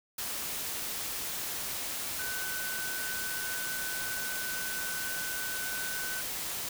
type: tone in noise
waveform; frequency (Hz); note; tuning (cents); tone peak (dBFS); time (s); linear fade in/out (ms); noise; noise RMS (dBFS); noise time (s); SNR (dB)
sine; 1510; F#6; +35; -37; 2.19-6.21; 5; white; -36; 0.18-6.69; -4
effects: none